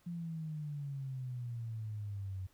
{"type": "exponential sweep", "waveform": "sine", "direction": "down", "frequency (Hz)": [174.61, 92.5], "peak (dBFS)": -38, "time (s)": [0.06, 2.47], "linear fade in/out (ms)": 10, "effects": ["pink hiss -70 dBFS RMS until 2.53 s"]}